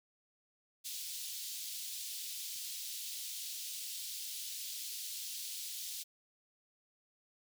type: high-pass noise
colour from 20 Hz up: pink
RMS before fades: -43 dBFS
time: 0.84-6.04 s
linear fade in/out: 20 ms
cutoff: 3400 Hz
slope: 24 dB/octave
effects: none